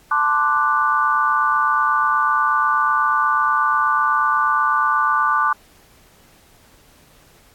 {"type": "chord", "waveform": "sine", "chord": "D dominant seventh", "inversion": "second", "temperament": "equal", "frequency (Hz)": [880, 1046.5, 1174.7, 1480], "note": ["A5", "C6", "D6", "F#6"], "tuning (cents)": [0, 0, 0, 0], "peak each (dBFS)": [-23, -23, -17, -21], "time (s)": [0.11, 5.53], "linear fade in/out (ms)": 5, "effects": ["pink hiss -52 dBFS RMS until 7.54 s", "AAC 64 kbps"]}